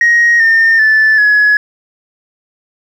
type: tone with pitch steps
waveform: sine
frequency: 1881 / 1814.8 / 1751 / 1689.4 Hz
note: A#6 / A#6 / A6 / G#6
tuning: +15 / -47 / -9 / +29 cents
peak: -4 dBFS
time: 0.01-1.57 s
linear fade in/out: 2 ms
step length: 390 ms
effects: tanh soft clip ceiling -3 dBFS + 7-bit